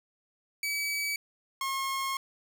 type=tone pair in turn; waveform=sawtooth; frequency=2286 / 1078.8 Hz; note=D7 / C#6; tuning=-47 / -47 cents; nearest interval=octave + minor second; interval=1300 cents; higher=first; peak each=-26 dBFS; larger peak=neither; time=0.63-1.16 / 1.61-2.17 s; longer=second; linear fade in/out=2 ms; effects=none